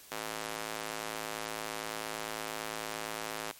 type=tone with high-pass filter; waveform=square; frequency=54.4 Hz; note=A1; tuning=19 cents flat; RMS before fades=-39 dBFS; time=0.11-3.52 s; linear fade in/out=10 ms; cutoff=530 Hz; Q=0.54; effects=white hiss -54 dBFS RMS until 3.59 s + MP3 64 kbps

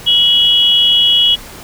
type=tone pair together; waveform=sine; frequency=2930 / 3326 Hz; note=F#7 / G#7; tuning=-18 / +2 cents; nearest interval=major second; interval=220 cents; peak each=-10 dBFS; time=0.06-1.36 s; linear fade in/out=20 ms; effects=pink hiss -33 dBFS RMS until 1.63 s

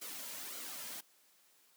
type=noise with flanger; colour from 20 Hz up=white; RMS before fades=-45 dBFS; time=0.01-1.01 s; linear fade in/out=10 ms; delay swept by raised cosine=1.1 to 2.7 ms; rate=1.8 Hz; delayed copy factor=-0.6; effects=white hiss -68 dBFS RMS until 1.76 s + high-pass 200 Hz 12 dB/octave

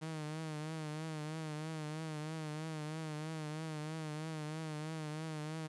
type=tone with vibrato; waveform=sawtooth; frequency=155.56 Hz; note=D#3; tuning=in tune; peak=-36 dBFS; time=0.01-5.68 s; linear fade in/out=20 ms; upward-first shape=triangle; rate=3.1 Hz; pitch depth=66 cents each way; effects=resampled to 24000 Hz + 11-bit

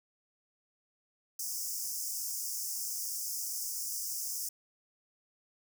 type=high-pass noise; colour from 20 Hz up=pink; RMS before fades=-37 dBFS; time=1.39-4.49 s; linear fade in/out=5 ms; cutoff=5100 Hz; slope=96 dB/octave; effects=none

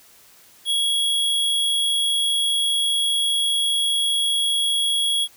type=tone; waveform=square; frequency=3325 Hz; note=G#7; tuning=1 cent sharp; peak=-19 dBFS; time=0.65-5.28 s; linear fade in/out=50 ms; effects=white hiss -51 dBFS RMS until 5.36 s

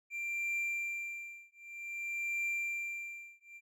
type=tone with tremolo; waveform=triangle; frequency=2367 Hz; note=D7; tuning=13 cents sharp; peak=-30 dBFS; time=0.1-3.61 s; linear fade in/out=50 ms; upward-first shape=triangle; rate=0.53 Hz; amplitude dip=100%; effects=none

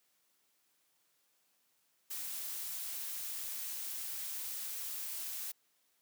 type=noise; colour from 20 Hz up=blue; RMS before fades=-41 dBFS; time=2.1-5.52 s; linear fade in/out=10 ms; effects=white hiss -75 dBFS RMS until 6.01 s + high-pass 150 Hz 12 dB/octave

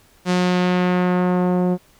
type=tone with low-pass filter sweep; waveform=sawtooth; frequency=180.4 Hz; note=F#3; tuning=44 cents flat; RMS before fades=-18 dBFS; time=0.25-1.78 s; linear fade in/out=50 ms; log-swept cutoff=6800 to 560 Hz; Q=0.92; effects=pink hiss -54 dBFS RMS until 1.99 s

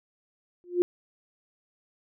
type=tone with exponential growth; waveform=sine; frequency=354 Hz; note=F4; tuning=23 cents sharp; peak=-15 dBFS; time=0.64-0.82 s; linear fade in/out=0 ms; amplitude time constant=39 ms; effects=none

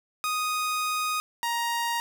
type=tone pair in turn; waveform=sawtooth; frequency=1244.5 / 938.5 Hz; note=D#6 / A#5; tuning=0 / +11 cents; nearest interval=perfect fourth; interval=489 cents; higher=first; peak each=-22 dBFS; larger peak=neither; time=0.24-1.2 / 1.43-2 s; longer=first; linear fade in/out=0 ms; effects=none

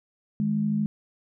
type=tone pair together; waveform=sine; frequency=157.18 / 210 Hz; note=D#3 / G#3; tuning=+18 / +19 cents; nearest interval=perfect fourth; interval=501 cents; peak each=-29 / -23 dBFS; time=0.4-0.86 s; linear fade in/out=0 ms; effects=none

